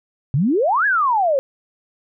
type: exponential two-way sweep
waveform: sine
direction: up then down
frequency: 123.47 to 1724 to 519 Hz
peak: -14 dBFS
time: 0.34-1.39 s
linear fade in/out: 0 ms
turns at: 0.86 s
effects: none